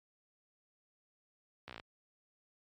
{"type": "slowing click train", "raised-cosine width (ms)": 0.3, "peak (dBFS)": -29, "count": 8, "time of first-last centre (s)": [1.68, 1.798], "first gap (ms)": 15, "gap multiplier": 1.04, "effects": ["high-pass 60 Hz 12 dB/octave", "MP3 64 kbps"]}